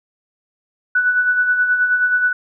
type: tone with tremolo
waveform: sine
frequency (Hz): 1484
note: F#6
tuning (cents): +5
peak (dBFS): -11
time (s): 0.95-2.33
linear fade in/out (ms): 5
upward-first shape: sine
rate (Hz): 9.4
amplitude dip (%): 50
effects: none